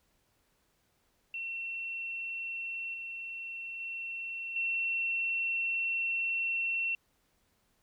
sine tone with level steps, 2711 Hz, E7, 48 cents sharp, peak -35 / -38 / -36 / -29 dBFS, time 1.34-6.95 s, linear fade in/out 2 ms, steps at 2.94 / 3.8 / 4.56 s, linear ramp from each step 2 ms, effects pink hiss -73 dBFS RMS until 7.82 s

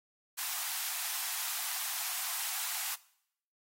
white high-pass noise, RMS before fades -36 dBFS, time 0.37-2.96 s, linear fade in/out 20 ms, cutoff 690 Hz, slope 96 dB/octave, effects noise-tail reverb RT60 0.7 s tail -20 dB re dry + AAC 48 kbps

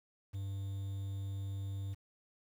triangle tone with quantisation, 98 Hz, G2, in tune, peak -35 dBFS, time 0.33-1.95 s, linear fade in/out 20 ms, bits 10, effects none

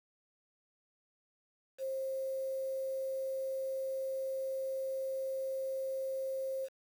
sine tone with quantisation, 532 Hz, C5, 29 cents sharp, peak -34 dBFS, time 1.78-6.69 s, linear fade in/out 50 ms, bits 9, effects none

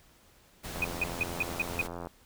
pink noise, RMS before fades -40 dBFS, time 0.63-1.88 s, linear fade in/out 20 ms
click train, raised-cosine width 1 ms, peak -25 dBFS, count 114, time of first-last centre 0.76-2.071 s, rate 86.2 Hz
sine tone bursts, 2489 Hz, D#7, in tune, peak -25 dBFS, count 6, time 0.82-1.814 s, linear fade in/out 2 ms, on 24 ms, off 170 ms
effects pink hiss -61 dBFS RMS until 2.25 s

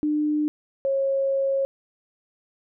sine tone pair in turn, 300.5 / 544.3 Hz, D4 / C#5, +40 / -32 cents, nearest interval minor seventh, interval 1028 cents, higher second, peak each -20 dBFS, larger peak neither, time 0.03-0.48 / 0.85-1.65 s, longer second, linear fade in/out 0 ms, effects none

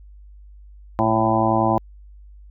harmonic tone with a mistuned harmonic, 111.1 Hz, A2, 17 cents sharp, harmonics 1 / 2 / 3 / 5 / 6 / 7 / 8 / 9, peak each -25 / -24 / -23 / -26 / -24 / -22 / -26 / -24 dBFS, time 0.99-1.78 s, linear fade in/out 0 ms, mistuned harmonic 1, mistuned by +26 cents, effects added 50 Hz sine -41 dBFS peak until 2.5 s

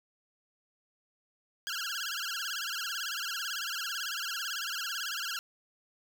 15% pulse tone with vibrato, 1500 Hz, F#6, 23 cents sharp, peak -27 dBFS, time 1.67-5.39 s, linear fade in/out 0 ms, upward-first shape sine, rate 18 Hz, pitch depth 190 cents each way, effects none

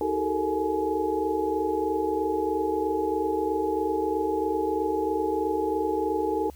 sine tone cluster, 318.5 / 386.3 / 433.9 / 457 / 843 Hz, D#4 / G4 / A4 / A#4 / G#5, +41 / -25 / -24 / -34 / +26 cents, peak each -30 dBFS, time 0.01-6.5 s, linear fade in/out 2 ms, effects added 71 Hz sine -45 dBFS peak until 6.55 s + white hiss -57 dBFS RMS until 6.55 s

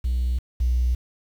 triangle tone pair in turn, 61.74 / 61.35 Hz, B1 / B1, 0 / -11 cents, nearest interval unison, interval 11 cents, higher first, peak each -17 / -14 dBFS, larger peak second, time 0.04-0.39 / 0.6-0.95 s, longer neither, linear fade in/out 10 ms, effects tanh soft clip ceiling -16 dBFS + 8-bit

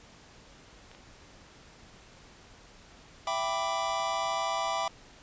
clicks, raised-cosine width 0.3 ms, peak -34 dBFS, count 2, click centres 0.915 / 0.949 s
square chord, E minor seventh, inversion none, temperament equal with one note detuned, 665 / 784 / 987.8 / 1174.7 Hz, E5 / G5 / B5 / D6, +15 / 0 / 0 / 0 cents, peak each -35 dBFS, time 3.27-4.88 s, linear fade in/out 2 ms
effects pink hiss -54 dBFS RMS until 5.22 s + resampled to 16000 Hz

